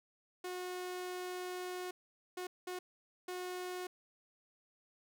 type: tone bursts at uneven times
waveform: sawtooth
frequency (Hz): 363.1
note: F#4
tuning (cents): -33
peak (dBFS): -36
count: 4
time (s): 0.44-1.91 / 2.37-2.47 / 2.67-2.79 / 3.28-3.87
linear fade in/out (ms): 5
effects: none